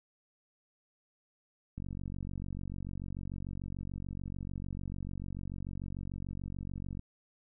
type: click train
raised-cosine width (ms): 5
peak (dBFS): -28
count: 245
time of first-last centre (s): 1.78-6.994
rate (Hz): 46.8
effects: none